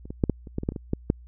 clicks, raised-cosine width 3 ms, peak -29 / -21 / -7 / -9 / -28 / -14 / -19 / -11 / -23 / -19 / -11 / -7 dBFS, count 12, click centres 0.055 / 0.105 / 0.238 / 0.297 / 0.472 / 0.584 / 0.634 / 0.689 / 0.721 / 0.762 / 0.934 / 1.101 s, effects added 60 Hz sine -44 dBFS peak until 1.27 s

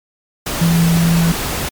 sine tone in noise, 167.5 Hz, E3, 28 cents sharp, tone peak -10 dBFS, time 0.61-1.32 s, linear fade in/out 5 ms, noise pink, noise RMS -21 dBFS, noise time 0.46-1.69 s, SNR +8 dB, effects MP3 96 kbps

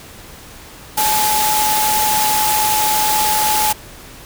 sine tone in noise, 855 Hz, A5, 50 cents flat, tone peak -16 dBFS, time 0.97-3.73 s, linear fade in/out 10 ms, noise white, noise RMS -18 dBFS, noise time 0.97-3.73 s, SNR -1 dB, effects pink hiss -38 dBFS RMS until 4.25 s

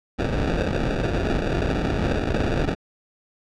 pink noise with sample-and-hold, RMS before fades -23 dBFS, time 0.18-2.75 s, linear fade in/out 20 ms, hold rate 1050 Hz, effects low-pass 4000 Hz 12 dB/octave

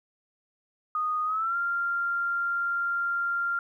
sine tone with pitch glide, 1238 to 1389.6 Hz, D#6 to F6, -9 to -9 cents, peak -25 dBFS, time 0.95-3.59 s, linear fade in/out 2 ms, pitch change +200 cents, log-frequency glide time 1.25-1.56 s, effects 11-bit

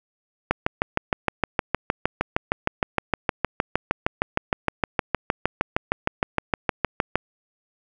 click train, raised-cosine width 0.5 ms, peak -4 dBFS, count 44, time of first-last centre 0.51-7.156 s, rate 6.47 Hz, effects none

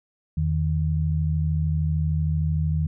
sine tone pair together, 82.41 / 155.57 Hz, E2 / D#3, 0 / 0 cents, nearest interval major seventh, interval 1100 cents, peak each -23 dBFS, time 0.37-2.87 s, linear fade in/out 5 ms, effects none

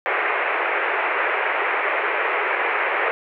white band-pass noise, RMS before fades -22 dBFS, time 0.06-3.11 s, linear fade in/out 0 ms, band 370 to 2400 Hz, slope 48 dB/octave, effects none

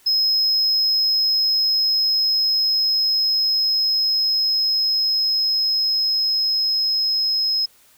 sine tone with level ramp, 5130 Hz, E8, 48 cents flat, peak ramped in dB -13 to -16 dBFS, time 0.06-7.66 s, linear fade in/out 10 ms, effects tanh soft clip ceiling -14 dBFS + white hiss -54 dBFS RMS until 7.97 s

